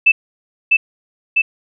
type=tone with echo; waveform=sine; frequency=2637 Hz; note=E7; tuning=in tune; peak=-6 dBFS; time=0.06-0.12 s; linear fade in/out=10 ms; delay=650 ms; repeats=2; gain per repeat=-2 dB; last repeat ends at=1.42 s; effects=none